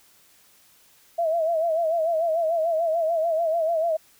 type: tone with vibrato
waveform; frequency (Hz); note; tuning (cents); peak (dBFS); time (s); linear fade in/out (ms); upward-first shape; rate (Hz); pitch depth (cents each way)
sine; 656; E5; -9; -20; 1.18-3.97; 10; sine; 6.8; 82
effects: white hiss -57 dBFS RMS until 4.19 s